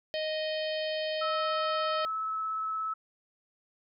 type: harmonic tone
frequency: 622.3 Hz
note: D#5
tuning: in tune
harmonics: 1 / 3 / 4 / 5 / 6 / 7 / 8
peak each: -31 / -41 / -44 / -39 / -47 / -42 / -48 dBFS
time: 0.14-2.05 s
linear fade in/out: 0 ms
type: tone with vibrato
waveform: sine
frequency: 1300 Hz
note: E6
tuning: 24 cents flat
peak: -30 dBFS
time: 1.21-2.94 s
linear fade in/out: 10 ms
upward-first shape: sine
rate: 17 Hz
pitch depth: 10 cents each way
effects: none